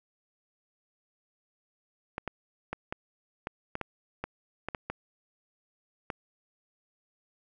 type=clicks; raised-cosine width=0.5 ms; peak=-18 dBFS; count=12; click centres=2.181 / 2.277 / 2.73 / 2.925 / 3.471 / 3.754 / 3.813 / 4.24 / 4.686 / 4.748 / 4.9 / 6.102 s; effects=none